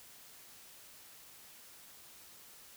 silence, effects white hiss -56 dBFS RMS until 2.76 s

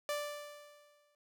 sawtooth tone with exponential decay, 587.3 Hz, D5, in tune, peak -29 dBFS, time 0.09-1.15 s, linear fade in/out 1 ms, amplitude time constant 230 ms, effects none

